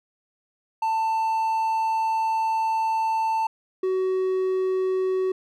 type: tone pair in turn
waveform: triangle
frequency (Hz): 890 / 375.1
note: A5 / F#4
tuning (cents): +20 / +24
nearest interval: octave + minor third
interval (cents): 1496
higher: first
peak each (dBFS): -19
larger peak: neither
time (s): 0.82-3.47 / 3.83-5.32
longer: first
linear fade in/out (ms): 5
effects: none